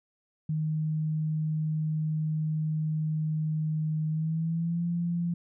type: tone with pitch glide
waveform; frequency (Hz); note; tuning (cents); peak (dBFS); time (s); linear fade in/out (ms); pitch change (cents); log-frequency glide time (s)
sine; 155.56 to 171.61; D#3 to F3; 0 to -30; -26; 0.49-5.34; 5; +170; 4.09-4.84
effects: none